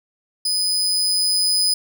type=tone with level ramp; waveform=35% pulse; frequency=4996 Hz; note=D#8; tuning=6 cents sharp; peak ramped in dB=-17 to -14 dBFS; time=0.45-1.74 s; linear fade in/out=5 ms; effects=none